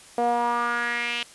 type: tone with band-pass filter sweep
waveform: sawtooth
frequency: 238.3 Hz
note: A#3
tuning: 38 cents sharp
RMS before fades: -25 dBFS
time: 0.18-1.23 s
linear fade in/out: 0 ms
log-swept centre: 620 to 3000 Hz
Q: 4
effects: white hiss -48 dBFS RMS until 1.34 s + resampled to 24000 Hz